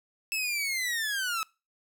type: linear sweep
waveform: sawtooth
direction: down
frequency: 2637 to 1279 Hz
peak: -25 dBFS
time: 0.32-1.43 s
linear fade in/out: 0 ms
effects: noise-tail reverb RT60 0.3 s tail -24 dB re dry